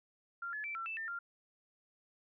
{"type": "tone with pitch steps", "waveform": "sine", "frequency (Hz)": [1388, 1713, 2332, 1347, 2645, 1801, 1392], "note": ["F6", "A6", "D7", "E6", "E7", "A6", "F6"], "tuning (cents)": [-11, -47, -13, 37, 5, 40, -6], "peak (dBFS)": -38, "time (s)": [0.42, 1.19], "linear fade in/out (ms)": 5, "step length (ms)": 110, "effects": []}